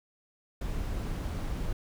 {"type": "noise", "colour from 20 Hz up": "brown", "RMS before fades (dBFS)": -33, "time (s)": [0.61, 1.73], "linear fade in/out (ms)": 5, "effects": []}